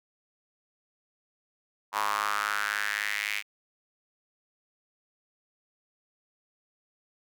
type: tone with high-pass filter sweep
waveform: square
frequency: 51.91 Hz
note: G#1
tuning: in tune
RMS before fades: -30 dBFS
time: 1.92-3.43 s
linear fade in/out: 50 ms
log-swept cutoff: 990 to 2300 Hz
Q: 4.3
effects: none